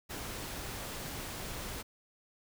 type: noise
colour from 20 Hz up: pink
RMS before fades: -41 dBFS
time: 0.09-1.83 s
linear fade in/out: 20 ms
effects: none